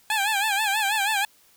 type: tone with vibrato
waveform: 15% pulse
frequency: 830.6 Hz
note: G#5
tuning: in tune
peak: -15 dBFS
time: 0.1-1.25 s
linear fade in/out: 2 ms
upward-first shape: sine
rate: 6.2 Hz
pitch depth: 110 cents each way
effects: white hiss -58 dBFS RMS until 1.56 s